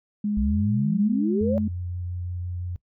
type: tone with pitch glide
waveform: sine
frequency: 207.9 to 212.6 Hz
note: G#3 to G#3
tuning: +2 to +41 cents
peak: -22 dBFS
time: 0.24-1.68 s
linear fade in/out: 5 ms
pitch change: +39 cents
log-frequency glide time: 1.12-1.56 s
type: exponential sweep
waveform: sine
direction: up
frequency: 58.27 to 587.3 Hz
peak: -23 dBFS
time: 0.37-1.58 s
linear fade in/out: 0 ms
type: tone with vibrato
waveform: sine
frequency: 88.9 Hz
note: F2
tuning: 31 cents sharp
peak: -28 dBFS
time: 1.41-2.76 s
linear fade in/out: 0 ms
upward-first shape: sine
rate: 5.8 Hz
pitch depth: 12 cents each way
effects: noise-tail reverb RT60 0.1 s tail -21 dB re dry